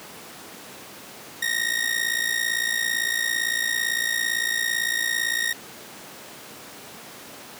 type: ring-modulated tone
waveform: sawtooth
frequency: 1864.7 Hz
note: A#6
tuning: in tune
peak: -16 dBFS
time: 1.42-5.53 s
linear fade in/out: 5 ms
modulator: 28.9 Hz
effects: pink hiss -41 dBFS RMS until 7.59 s + high-pass 200 Hz 12 dB/octave